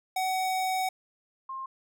square / sine tone pair in turn, 751 / 1062.1 Hz, F#5 / C6, +26 / +26 cents, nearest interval tritone, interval 600 cents, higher second, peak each -27 / -34 dBFS, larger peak first, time 0.16-0.89 / 1.49-1.66 s, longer first, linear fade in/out 5 ms, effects none

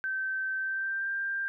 sine tone with pitch glide, 1547 to 1587.7 Hz, G6 to G6, -23 to +22 cents, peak -29 dBFS, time 0.04-1.48 s, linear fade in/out 0 ms, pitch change +45 cents, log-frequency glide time 0.57-1.13 s, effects none

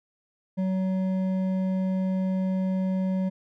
triangle tone with hard clipping, 187.9 Hz, F#3, 27 cents sharp, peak -25 dBFS, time 0.57-3.3 s, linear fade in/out 20 ms, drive 11 dB, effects none

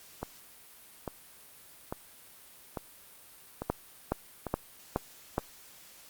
two click trains, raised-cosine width 1 ms, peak -13 / -20 dBFS, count 5 / 6, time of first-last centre 3.7-5.381 / 0.23-4.467 s, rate 2.38 / 1.18 Hz, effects white hiss -54 dBFS RMS until 6.09 s + Opus 48 kbps

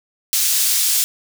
pink high-pass noise, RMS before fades -17 dBFS, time 0.33-1.04 s, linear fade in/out 0 ms, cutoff 5100 Hz, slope 12 dB/octave, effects none

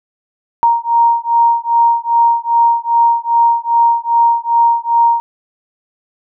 sine beating tone pair, 932.3 / 934.8 Hz, A#5 / A#5, 0 / +5 cents, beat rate 2.5 Hz, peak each -12 dBFS, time 0.63-5.2 s, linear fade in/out 0 ms, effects none

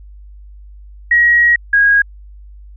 sine tone pair in turn, 1900 / 1641.6 Hz, A#6 / G#6, +33 / -21 cents, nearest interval minor third, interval 254 cents, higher first, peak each -7 dBFS, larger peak neither, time 1.11-1.56 / 1.73-2.02 s, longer first, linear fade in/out 5 ms, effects added 50 Hz sine -34 dBFS peak until 2.76 s

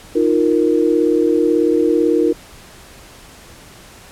sine chord, Eb suspended second, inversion none, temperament equal, 311.1 / 349.2 / 466.2 Hz, Eb4 / F4 / Bb4, 0 / 0 / 0 cents, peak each -16 dBFS, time 0.15-2.33 s, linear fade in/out 10 ms, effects pink hiss -41 dBFS RMS until 4.11 s + low-pass 12000 Hz 12 dB/octave

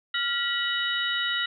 sine tone cluster, 1396 / 1935 / 2965 / 3799 Hz, F6 / B6 / F#7 / A#7, -1 / -36 / +3 / +32 cents, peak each -30 dBFS, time 0.14-1.46 s, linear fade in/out 5 ms, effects none

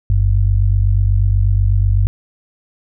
sine tone pair together, 48.15 / 96.3 Hz, G1 / G2, -30 / -30 cents, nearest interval octave, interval 1200 cents, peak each -13 dBFS, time 0.1-2.07 s, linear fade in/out 0 ms, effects none

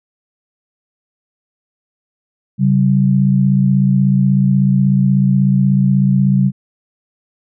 sine tone pair together, 136.1 / 192.47 Hz, C#3 / G3, -31 / -31 cents, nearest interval tritone, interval 600 cents, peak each -12 dBFS, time 2.58-6.52 s, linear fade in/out 50 ms, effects none

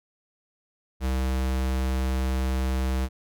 square tone, 65 Hz, C2, 11 cents flat, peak -24 dBFS, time 1-3.09 s, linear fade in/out 50 ms, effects none

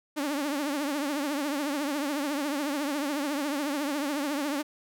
sawtooth tone with vibrato, 287.8 Hz, D4, 35 cents flat, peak -24 dBFS, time 0.16-4.63 s, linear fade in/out 20 ms, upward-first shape triangle, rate 14 Hz, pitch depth 130 cents each way, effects none

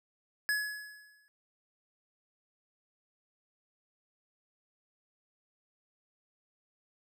square tone with exponential decay, 1693 Hz, G#6, 33 cents sharp, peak -27 dBFS, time 0.49-1.28 s, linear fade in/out 0 ms, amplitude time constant 170 ms, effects none

